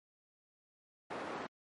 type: band-pass noise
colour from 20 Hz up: white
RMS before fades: -42 dBFS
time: 1.1-1.47 s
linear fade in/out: 10 ms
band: 220 to 1000 Hz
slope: 12 dB/octave
effects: MP3 48 kbps